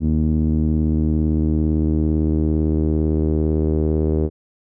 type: tone with low-pass filter sweep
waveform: sawtooth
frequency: 77.78 Hz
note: D#2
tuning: in tune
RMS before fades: -18 dBFS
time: 0-4.3 s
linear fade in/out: 50 ms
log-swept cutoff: 250 to 410 Hz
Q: 3.1
effects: none